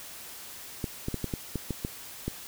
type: clicks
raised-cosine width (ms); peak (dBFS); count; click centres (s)
3; -17; 9; 0.842 / 1.084 / 1.143 / 1.243 / 1.338 / 1.557 / 1.707 / 1.849 / 2.28
effects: white hiss -44 dBFS RMS until 2.47 s